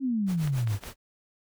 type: exponential sweep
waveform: sine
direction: down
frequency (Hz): 277.2 to 96.4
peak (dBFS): -24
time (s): 0-0.79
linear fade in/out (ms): 50
type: noise with tremolo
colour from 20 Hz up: pink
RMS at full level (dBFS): -39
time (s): 0.26-0.96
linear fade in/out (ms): 50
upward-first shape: triangle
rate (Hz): 6.9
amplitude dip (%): 95
type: clicks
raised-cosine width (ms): 0.3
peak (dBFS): -23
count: 3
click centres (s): 0.475 / 0.674 / 0.837
effects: none